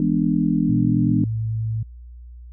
sine chord, E dominant seventh, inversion none, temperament just, 164.81 / 206 / 247.2 / 296.7 Hz, E3 / G#3 / B3 / D4, 0 / -14 / +2 / +18 cents, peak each -22 dBFS, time 0-1.24 s, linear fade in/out 2 ms
sine tone with pitch glide, 120 to 111.32 Hz, B2 to A2, -49 to +21 cents, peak -21 dBFS, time 0.69-1.83 s, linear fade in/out 5 ms, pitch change -130 cents, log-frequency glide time 1.09-1.24 s
effects added 60 Hz sine -37 dBFS peak until 2.52 s

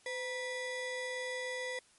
square ring-modulated tone, 732 Hz, F#5, 19 cents flat, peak -34 dBFS, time 0.06-1.79 s, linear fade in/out 2 ms, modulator 1240 Hz, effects white hiss -65 dBFS RMS until 1.98 s + MP3 48 kbps

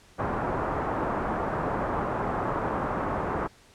white low-pass noise, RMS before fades -29 dBFS, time 0.18-3.48 s, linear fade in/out 20 ms, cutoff 1200 Hz, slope 24 dB/octave, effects pink hiss -56 dBFS RMS until 3.74 s + low-pass 9000 Hz 12 dB/octave

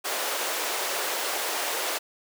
pink high-pass noise, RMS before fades -29 dBFS, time 0.04-1.99 s, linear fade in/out 20 ms, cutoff 430 Hz, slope 24 dB/octave, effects none

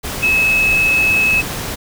sine tone in noise, 2584 Hz, E7, 35 cents flat, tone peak -11 dBFS, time 0.22-1.42 s, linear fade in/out 20 ms, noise pink, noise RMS -24 dBFS, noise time 0.03-1.76 s, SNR +10 dB, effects none

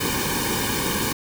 pink noise with comb filter, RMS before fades -24 dBFS, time 0-1.13 s, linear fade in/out 10 ms, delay 1.5 ms, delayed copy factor -0.9, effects none

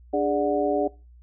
harmonic tone with a mistuned harmonic, 146.83 Hz, D3, in tune, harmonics 2 / 3 / 4 / 5, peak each -26 / -26 / -25 / -27 dBFS, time 0.13-0.88 s, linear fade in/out 10 ms, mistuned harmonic 3, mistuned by -120 cents, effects noise-tail reverb RT60 0.3 s tail -22 dB re dry + added 60 Hz sine -47 dBFS peak until 1.22 s

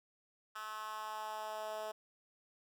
10% pulse tone with high-pass filter sweep, 215.6 Hz, A3, 35 cents flat, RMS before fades -43 dBFS, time 0.55-1.92 s, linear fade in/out 10 ms, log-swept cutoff 1300 to 570 Hz, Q 3, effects none

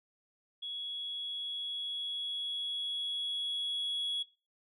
sine tone with level ramp, 3351 Hz, G#7, 15 cents sharp, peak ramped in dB -37 to -30 dBFS, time 0.62-4.23 s, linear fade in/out 10 ms, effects noise-tail reverb RT60 0.3 s tail -18 dB re dry + tanh soft clip ceiling -30 dBFS

